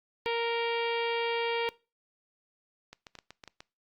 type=harmonic tone; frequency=465.7 Hz; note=A#4; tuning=2 cents flat; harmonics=1 / 2 / 3 / 4 / 5 / 6 / 7 / 8 / 9 / 10; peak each=-30 / -34 / -44 / -41 / -37 / -40 / -41 / -47 / -53 / -49 dBFS; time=0.26-1.69 s; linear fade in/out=0 ms
type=clicks; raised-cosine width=0.2 ms; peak=-28 dBFS; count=8; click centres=2.93 / 3.068 / 3.153 / 3.188 / 3.306 / 3.438 / 3.477 / 3.605 s
effects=noise-tail reverb RT60 0.3 s tail -22 dB re dry + Opus 48 kbps